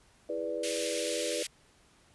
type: chord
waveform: sine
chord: E dominant seventh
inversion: none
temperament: equal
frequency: 329.6 / 415.3 / 493.9 / 587.3 Hz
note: E4 / G#4 / B4 / D5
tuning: 0 / 0 / 0 / 0 cents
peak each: -39 / -40 / -35 / -36 dBFS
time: 0.29-1.43 s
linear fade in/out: 5 ms
type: high-pass noise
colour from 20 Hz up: pink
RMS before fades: -36 dBFS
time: 0.63-1.47 s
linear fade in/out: 5 ms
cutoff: 2200 Hz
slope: 24 dB/octave
effects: pink hiss -63 dBFS RMS until 2.14 s + resampled to 24000 Hz